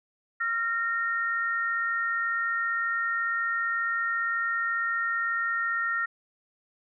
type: tone pair together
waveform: sine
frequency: 1379 / 1844.3 Hz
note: F6 / A#6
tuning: -22 / -19 cents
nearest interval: perfect fourth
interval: 503 cents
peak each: -28 dBFS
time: 0.4-6.06 s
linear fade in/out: 10 ms
effects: none